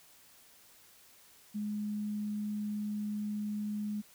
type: tone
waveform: sine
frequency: 209.2 Hz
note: G#3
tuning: 13 cents sharp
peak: -33 dBFS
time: 1.54-4.02 s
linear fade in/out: 20 ms
effects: white hiss -60 dBFS RMS until 4.14 s